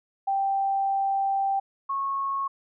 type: tone pair in turn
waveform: sine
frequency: 784 / 1096.6 Hz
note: G5 / C#6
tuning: 0 / -19 cents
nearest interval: tritone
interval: 581 cents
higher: second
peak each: -22 / -25 dBFS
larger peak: first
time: 0.27-1.6 / 1.89-2.48 s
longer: first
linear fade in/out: 10 ms
effects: none